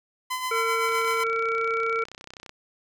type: tone with tremolo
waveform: sawtooth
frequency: 1019 Hz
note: C6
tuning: 46 cents flat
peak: -22 dBFS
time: 0.3-1.24 s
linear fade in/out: 10 ms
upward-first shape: sine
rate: 7.8 Hz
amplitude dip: 50%
type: harmonic tone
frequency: 454.3 Hz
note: A#4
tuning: 45 cents flat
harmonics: 1 / 3 / 5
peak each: -27 / -26 / -30 dBFS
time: 0.51-2.04 s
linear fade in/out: 5 ms
type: click train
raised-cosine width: 0.2 ms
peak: -24 dBFS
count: 52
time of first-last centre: 0.89-2.494 s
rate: 31.8 Hz
effects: none